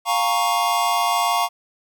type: chord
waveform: square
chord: Bb minor seventh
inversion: second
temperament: equal with one note detuned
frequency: 705.3 / 830.6 / 932.3 / 1108.7 Hz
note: F5 / Ab5 / Bb5 / Db6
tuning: +17 / 0 / 0 / 0 cents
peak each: -23 / -28 / -24 / -23 dBFS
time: 0.05-1.49 s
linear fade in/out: 50 ms
effects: none